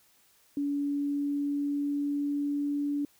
sine tone with pitch glide, 285.3 to 288.1 Hz, C#4 to D4, +50 to -33 cents, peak -27 dBFS, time 0.57-3.05 s, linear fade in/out 2 ms, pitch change +17 cents, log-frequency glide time 0.72-2.89 s, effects white hiss -64 dBFS RMS until 3.19 s

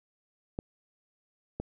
clicks, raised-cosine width 2 ms, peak -20 dBFS, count 2, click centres 0.589 / 1.6 s, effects none

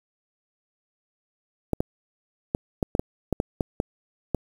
clicks, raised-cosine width 2 ms, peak -9 dBFS, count 11, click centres 1.733 / 1.805 / 2.549 / 2.828 / 2.951 / 2.995 / 3.327 / 3.401 / 3.608 / 3.801 / 4.347 s, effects 7-bit

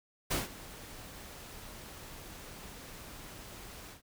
pink noise with ADSR envelope, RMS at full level -30 dBFS, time 0.3-4.02 s, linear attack 16 ms, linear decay 160 ms, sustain -18 dB, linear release 120 ms, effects none

